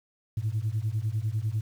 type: beating tone pair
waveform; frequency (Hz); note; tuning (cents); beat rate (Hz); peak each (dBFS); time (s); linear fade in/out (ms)
sine; 103.83 / 113.83; G#2 / A#2; 0 / -41; 10; -28; 0.37-1.61; 5
effects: tanh soft clip ceiling -21 dBFS + 9-bit